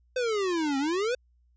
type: exponential two-way sweep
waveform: square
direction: down then up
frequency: 518 to 266 to 518 Hz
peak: -26 dBFS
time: 0.16-1.15 s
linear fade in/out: 5 ms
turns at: 0.78 s
effects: added 60 Hz sine -61 dBFS peak until 1.56 s + resampled to 16000 Hz